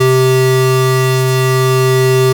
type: tone pair together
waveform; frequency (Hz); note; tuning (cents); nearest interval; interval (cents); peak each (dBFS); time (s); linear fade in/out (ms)
square; 130 / 389.6; C3 / G4; -11 / -11; octave + perfect fifth; 1900; -12; 0-2.33; 10
effects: none